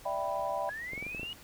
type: chord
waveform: sine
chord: E minor seventh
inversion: third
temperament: equal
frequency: 587.3 / 659.3 / 784 / 987.8 Hz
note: D5 / E5 / G5 / B5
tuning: 0 / 0 / 0 / 0 cents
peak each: -36 dBFS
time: 0.05-0.7 s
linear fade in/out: 10 ms
type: linear sweep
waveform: sine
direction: up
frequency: 1628 to 2924 Hz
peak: -37 dBFS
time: 0.69-1.33 s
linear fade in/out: 0 ms
type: clicks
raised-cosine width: 2 ms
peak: -29 dBFS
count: 7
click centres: 0.934 / 0.978 / 1.026 / 1.066 / 1.148 / 1.196 / 1.232 s
effects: pink hiss -53 dBFS RMS until 1.43 s